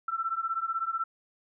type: beating tone pair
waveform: sine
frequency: 1330 / 1346 Hz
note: E6 / E6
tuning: +15 / +36 cents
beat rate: 16 Hz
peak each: -32 / -31 dBFS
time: 0.08-1.04 s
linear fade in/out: 5 ms
effects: none